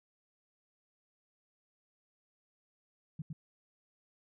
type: tone with echo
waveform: sine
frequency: 155.56 Hz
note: D#3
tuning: in tune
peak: -36 dBFS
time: 3.19-3.22 s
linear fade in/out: 5 ms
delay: 110 ms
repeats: 1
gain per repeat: -2 dB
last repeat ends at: 3.33 s
effects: none